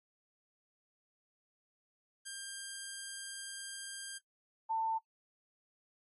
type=tone pair in turn; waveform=5% pulse / sine; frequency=1597 / 893.8 Hz; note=G6 / A5; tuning=+32 / +27 cents; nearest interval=minor seventh; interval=1005 cents; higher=first; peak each=-30 / -31 dBFS; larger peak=first; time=2.25-4.19 / 4.69-4.99 s; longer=first; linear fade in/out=20 ms; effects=noise-tail reverb RT60 0.1 s tail -19 dB re dry + AAC 32 kbps